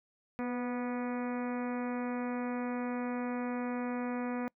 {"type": "harmonic tone with a mistuned harmonic", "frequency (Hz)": 244.7, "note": "B3", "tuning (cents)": -16, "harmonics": [1, 2, 3, 4, 5, 6, 7, 8, 9, 10], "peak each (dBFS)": [-34, -40, -44, -46, -48, -50, -51, -52, -53, -54], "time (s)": [0.39, 4.48], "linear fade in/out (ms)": 0, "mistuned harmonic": 2, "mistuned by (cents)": 25, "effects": ["noise-tail reverb RT60 0.1 s tail -26 dB re dry"]}